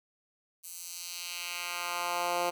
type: tone with high-pass filter sweep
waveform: 10% pulse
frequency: 175.1 Hz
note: F3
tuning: 5 cents sharp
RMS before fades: -35 dBFS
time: 0.63-2.51 s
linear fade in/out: 20 ms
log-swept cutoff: 9100 to 480 Hz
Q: 1.1
effects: none